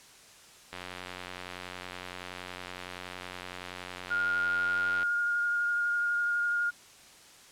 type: click train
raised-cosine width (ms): 0.3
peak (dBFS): -23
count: 391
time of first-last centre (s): 0.73-5.03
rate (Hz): 90.7
type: tone with vibrato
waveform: sine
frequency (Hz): 1421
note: F6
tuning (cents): +30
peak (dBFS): -26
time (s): 4.1-6.71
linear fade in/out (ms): 20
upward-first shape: sine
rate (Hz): 12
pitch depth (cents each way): 10
effects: white hiss -54 dBFS RMS until 7.51 s + low-pass 9000 Hz 12 dB/octave